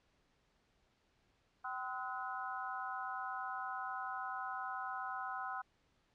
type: harmonic tone with a mistuned harmonic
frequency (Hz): 255.9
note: C4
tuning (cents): -38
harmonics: 3 / 4 / 5 / 6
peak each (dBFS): -44 / -45 / -44 / -46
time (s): 1.64-5.62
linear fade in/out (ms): 10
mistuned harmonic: 6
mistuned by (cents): -78
effects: pink hiss -75 dBFS RMS until 6.14 s + low-pass 5000 Hz 12 dB/octave